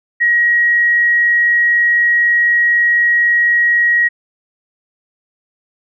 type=tone; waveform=sine; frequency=1898 Hz; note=A#6; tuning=31 cents sharp; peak=-9 dBFS; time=0.2-4.09 s; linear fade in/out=20 ms; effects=none